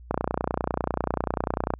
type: click train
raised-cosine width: 1 ms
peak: -10 dBFS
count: 50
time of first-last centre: 0.11-1.738 s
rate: 30.1 Hz
effects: added 60 Hz sine -43 dBFS peak until 1.79 s